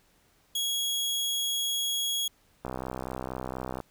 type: tone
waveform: sawtooth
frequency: 3322 Hz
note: G#7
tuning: in tune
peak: -24 dBFS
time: 0.55-2.28 s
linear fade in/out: 5 ms
type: click train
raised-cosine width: 1 ms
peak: -20 dBFS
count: 75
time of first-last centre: 2.65-3.803 s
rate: 64.2 Hz
effects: pink hiss -65 dBFS RMS until 3.9 s